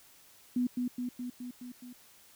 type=tone with echo; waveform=sine; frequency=246.9 Hz; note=B3; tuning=in tune; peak=-26 dBFS; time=0.56-0.67 s; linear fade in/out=5 ms; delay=210 ms; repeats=6; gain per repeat=-3 dB; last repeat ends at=1.93 s; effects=white hiss -59 dBFS RMS until 2.35 s